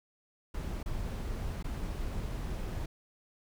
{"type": "noise with dropouts", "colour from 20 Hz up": "brown", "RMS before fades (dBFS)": -36, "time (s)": [0.54, 2.86], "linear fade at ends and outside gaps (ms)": 5, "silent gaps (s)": [[0.83, 0.859], [1.628, 1.642]], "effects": []}